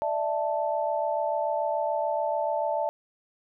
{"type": "chord", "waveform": "sine", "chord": "D suspended second", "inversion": "none", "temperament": "equal with one note detuned", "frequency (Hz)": [592.4, 659.3, 880], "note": ["D5", "E5", "A5"], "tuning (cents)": [15, 0, 0], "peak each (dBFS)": -29, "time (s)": [0.02, 2.89], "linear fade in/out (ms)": 0, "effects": []}